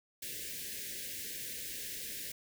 white band-stop noise, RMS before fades -42 dBFS, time 0.22-2.32 s, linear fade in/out 5 ms, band 560 to 1600 Hz, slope 96 dB/octave, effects none

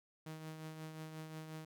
sawtooth tone with tremolo, 157.6 Hz, D#3, 23 cents sharp, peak -40 dBFS, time 0.26-1.65 s, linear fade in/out 5 ms, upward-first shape triangle, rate 5.6 Hz, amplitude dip 50%, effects none

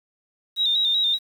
sine tone with vibrato, 3729 Hz, A#7, in tune, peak -18 dBFS, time 0.56-1.19 s, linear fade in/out 50 ms, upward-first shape square, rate 5.2 Hz, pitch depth 50 cents each way, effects 8-bit

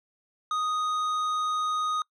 sine tone with tanh clipping, 1244.5 Hz, D#6, in tune, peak -27 dBFS, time 0.51-2.02 s, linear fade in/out 2 ms, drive 10 dB, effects noise-tail reverb RT60 0.1 s tail -25 dB re dry

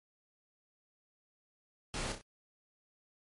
pink noise with echo, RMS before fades -38 dBFS, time 1.94-2.12 s, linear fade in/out 0 ms, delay 31 ms, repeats 3, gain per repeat -6 dB, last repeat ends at 2.213 s, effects low-pass 10000 Hz 12 dB/octave + MP3 48 kbps

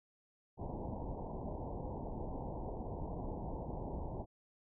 pink low-pass noise, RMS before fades -42 dBFS, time 0.57-4.26 s, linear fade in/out 50 ms, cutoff 970 Hz, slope 96 dB/octave, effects none

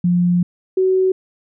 sine tone pair in turn, 176.4 / 375.5 Hz, F3 / F#4, +18 / +26 cents, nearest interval octave + minor second, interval 1308 cents, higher second, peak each -12 dBFS, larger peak neither, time 0.04-0.43 / 0.77-1.12 s, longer first, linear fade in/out 5 ms, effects none

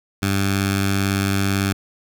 10% pulse tone with notch filter, 98 Hz, G2, in tune, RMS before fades -20 dBFS, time 0.22-1.73 s, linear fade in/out 10 ms, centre 520 Hz, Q 0.75, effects none

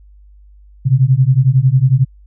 sine beating tone pair, 125.7 / 136.7 Hz, B2 / C#3, +31 / -24 cents, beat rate 11 Hz, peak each -11 dBFS, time 0.85-2.05 s, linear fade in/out 20 ms, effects added 50 Hz sine -40 dBFS peak until 2.26 s

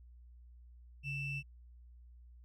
triangle ring-modulated tone, 1400 Hz, F6, 4 cents sharp, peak -31 dBFS, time 1.03-1.43 s, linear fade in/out 50 ms, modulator 1260 Hz, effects tanh soft clip ceiling -29 dBFS + added 60 Hz sine -54 dBFS peak until 2.44 s

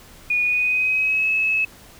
sine tone with pitch glide, 2455 to 2586 Hz, D#7 to E7, -24 to -34 cents, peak -17 dBFS, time 0.3-1.65 s, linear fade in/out 5 ms, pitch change +90 cents, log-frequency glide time 0.43-1.3 s, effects pink hiss -46 dBFS RMS until 1.99 s

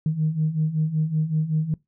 sine beating tone pair, 152.8 / 158.1 Hz, D#3 / D#3, -31 / +28 cents, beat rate 5.3 Hz, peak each -25 / -21 dBFS, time 0.06-1.74 s, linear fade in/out 2 ms, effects noise-tail reverb RT60 0.2 s tail -24 dB re dry + tanh soft clip ceiling -13 dBFS

